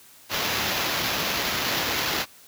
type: noise with sample-and-hold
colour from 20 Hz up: violet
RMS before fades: -26 dBFS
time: 0.29-2.26 s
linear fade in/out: 50 ms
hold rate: 8820 Hz
effects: white hiss -51 dBFS RMS until 2.47 s + high-pass 60 Hz 12 dB/octave